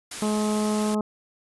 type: noise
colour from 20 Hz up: white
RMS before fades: -34 dBFS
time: 0.11-0.95 s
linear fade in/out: 5 ms
type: harmonic tone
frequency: 212.2 Hz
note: G#3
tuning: 38 cents sharp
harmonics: 1 / 2 / 3 / 4 / 5 / 6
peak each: -23 / -29 / -33 / -35 / -37 / -39 dBFS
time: 0.22-1.01 s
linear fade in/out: 2 ms
effects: resampled to 24000 Hz